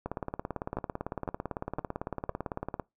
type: two click trains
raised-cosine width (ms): 1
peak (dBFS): -18 / -19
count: 4 / 50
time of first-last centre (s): 0.77-2.293 / 0.06-2.797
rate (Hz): 1.97 / 17.9
effects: noise-tail reverb RT60 0.2 s tail -23 dB re dry